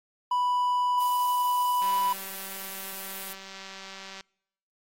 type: tone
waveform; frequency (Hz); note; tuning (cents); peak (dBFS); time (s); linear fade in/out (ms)
triangle; 987.8; B5; 0; -21; 0.31-2.13; 5
type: noise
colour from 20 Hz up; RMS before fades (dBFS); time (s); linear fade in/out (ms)
violet; -37; 1-3.33; 2
type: click train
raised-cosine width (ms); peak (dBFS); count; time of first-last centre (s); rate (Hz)
0.2; -26; 462; 1.82-4.209; 193
effects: noise-tail reverb RT60 0.8 s tail -26 dB re dry + AAC 48 kbps